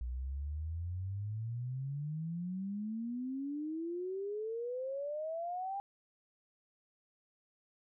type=exponential sweep; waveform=sine; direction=up; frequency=59.2 to 805 Hz; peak=-36 dBFS; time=0.01-5.8 s; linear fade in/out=0 ms; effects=none